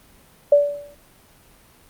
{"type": "tone with exponential decay", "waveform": "sine", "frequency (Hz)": 578, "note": "D5", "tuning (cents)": -28, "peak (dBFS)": -7, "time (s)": [0.52, 0.95], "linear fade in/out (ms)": 5, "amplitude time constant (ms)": 92, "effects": ["pink hiss -52 dBFS RMS until 1.89 s", "Opus 32 kbps"]}